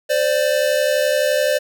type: tone pair together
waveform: square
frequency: 519 / 590.7 Hz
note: C5 / D5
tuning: -14 / +10 cents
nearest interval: major second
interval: 224 cents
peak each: -20 / -18 dBFS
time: 0.09-1.59 s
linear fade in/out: 20 ms
effects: none